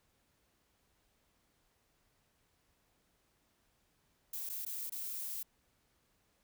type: noise with dropouts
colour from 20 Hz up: violet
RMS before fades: -41 dBFS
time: 4.33-5.43 s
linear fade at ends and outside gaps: 5 ms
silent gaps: 4.492-4.497 / 4.65-4.662 / 4.897-4.92 s
effects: pink hiss -75 dBFS RMS until 6.43 s